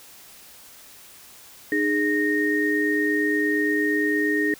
sine tone cluster, 304.6 / 413.2 / 1852 Hz, D#4 / G#4 / A#6, -37 / -9 / -12 cents, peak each -23 / -26 / -23 dBFS, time 1.72-4.54 s, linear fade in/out 2 ms, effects white hiss -47 dBFS RMS until 4.59 s

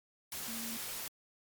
sine tone in noise, 228.9 Hz, A#3, 31 cents flat, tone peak -43 dBFS, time 0.48-0.77 s, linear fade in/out 2 ms, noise white, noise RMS -41 dBFS, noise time 0.32-1.08 s, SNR -5 dB, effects MP3 96 kbps

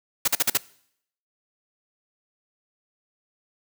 white noise bursts, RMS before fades -20 dBFS, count 5, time 0.25-0.574 s, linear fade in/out 5 ms, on 28 ms, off 46 ms, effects noise-tail reverb RT60 0.7 s tail -22 dB re dry + high-pass 100 Hz 12 dB/octave

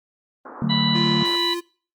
white band-pass noise, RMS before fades -38 dBFS, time 0.45-1.36 s, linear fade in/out 2 ms, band 240 to 1400 Hz, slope 48 dB/octave
sine chord, D major, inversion none, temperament equal with one note detuned, 146.83 / 185 / 223.2 Hz, D3 / F#3 / A3, 0 / 0 / +25 cents, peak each -24 / -25 / -22 dBFS, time 0.62-1.23 s, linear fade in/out 2 ms
harmonic tone, 987.8 Hz, B5, in tune, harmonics 1 / 2 / 3 / 4, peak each -28 / -31 / -28 / -21 dBFS, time 0.69-1.55 s, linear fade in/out 20 ms
square tone, 346.2 Hz, F4, 15 cents flat, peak -26 dBFS, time 0.94-1.61 s, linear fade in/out 20 ms
effects noise-tail reverb RT60 0.4 s tail -23 dB re dry + Opus 24 kbps

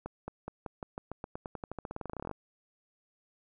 accelerating click train, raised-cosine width 1 ms, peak -24 dBFS, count 28, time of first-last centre 0.06-2.313 s, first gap 220 ms, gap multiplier 0.91, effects none

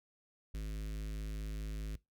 square tone with notch filter, 52.4 Hz, G#1, 16 cents sharp, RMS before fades -40 dBFS, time 0.54-1.96 s, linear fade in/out 5 ms, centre 850 Hz, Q 0.56, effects noise-tail reverb RT60 0.2 s tail -21 dB re dry

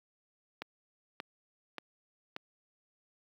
click train, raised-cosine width 0.3 ms, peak -22 dBFS, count 4, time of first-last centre 0.62-2.364 s, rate 1.72 Hz, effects high-pass 200 Hz 12 dB/octave + 10-bit

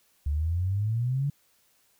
sine exponential sweep, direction up, 70.2 to 145.6 Hz, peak -24 dBFS, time 0.26-1.3 s, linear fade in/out 5 ms, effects white hiss -66 dBFS RMS until 1.99 s

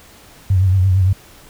sine tone with vibrato, 94 Hz, F#2, 28 cents sharp, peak -10 dBFS, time 0.5-1.13 s, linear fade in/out 5 ms, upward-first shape triangle, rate 8.8 Hz, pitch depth 80 cents each way, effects pink hiss -44 dBFS RMS until 1.49 s

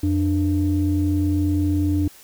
sine tone pair together, 88.2 / 296.5 Hz, F2 / D4, +18 / +17 cents, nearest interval octave + major sixth, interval 2099 cents, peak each -19 dBFS, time 0.03-2.08 s, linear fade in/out 5 ms, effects tanh soft clip ceiling -11 dBFS + white hiss -47 dBFS RMS until 2.23 s

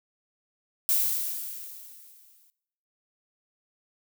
violet noise with exponential decay, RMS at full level -22 dBFS, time 0.89-2.5 s, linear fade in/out 0 ms, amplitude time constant 350 ms, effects noise-tail reverb RT60 0.8 s tail -20 dB re dry

